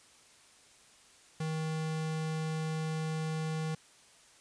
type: tone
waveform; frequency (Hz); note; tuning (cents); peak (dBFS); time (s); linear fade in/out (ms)
square; 158.1; D#3; +28; -33; 1.4-3.75; 5
effects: white hiss -60 dBFS RMS until 4.4 s + resampled to 22050 Hz